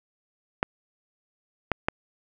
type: clicks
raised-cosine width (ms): 0.5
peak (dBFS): -7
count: 3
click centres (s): 0.629 / 1.717 / 1.885
effects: none